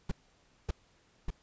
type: noise bursts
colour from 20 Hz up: brown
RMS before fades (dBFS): -31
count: 3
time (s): 0.09-1.305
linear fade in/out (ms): 5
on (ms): 25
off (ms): 570
effects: pink hiss -67 dBFS RMS until 1.42 s + resampled to 16000 Hz